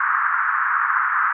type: band-pass noise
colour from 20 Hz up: white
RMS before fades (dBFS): -20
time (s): 0-1.33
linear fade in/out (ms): 5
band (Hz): 1100 to 1600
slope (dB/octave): 48
effects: none